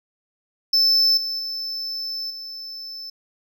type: tone with level steps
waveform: triangle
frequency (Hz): 5274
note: E8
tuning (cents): 0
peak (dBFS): -13 / -23 / -25 / -31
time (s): 0.73-3.1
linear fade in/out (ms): 5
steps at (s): 1.17 / 1.39 / 2.3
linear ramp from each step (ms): 5
effects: none